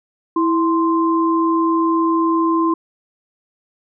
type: tone pair together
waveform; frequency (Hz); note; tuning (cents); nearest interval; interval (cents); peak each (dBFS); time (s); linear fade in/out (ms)
sine; 328.8 / 1043.9; E4 / C6; -4 / -4; octave + minor sixth; 2000; -15 / -18; 0.36-2.74; 5
effects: none